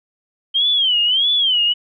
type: tone with vibrato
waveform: sine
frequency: 3136 Hz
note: G7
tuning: in tune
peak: -13 dBFS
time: 0.54-1.74 s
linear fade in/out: 20 ms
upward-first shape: sine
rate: 1.6 Hz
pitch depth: 170 cents each way
effects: none